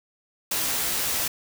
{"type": "noise with comb filter", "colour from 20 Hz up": "white", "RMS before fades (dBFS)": -26, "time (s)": [0.51, 1.28], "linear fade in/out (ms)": 5, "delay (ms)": 16, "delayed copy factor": 0.6, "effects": []}